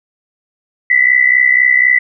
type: tone pair together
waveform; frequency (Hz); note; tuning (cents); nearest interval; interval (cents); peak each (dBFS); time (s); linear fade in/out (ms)
sine; 1958 / 2022; B6 / B6; -15 / +40; minor second; 55; -10; 0.9-1.99; 5
effects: none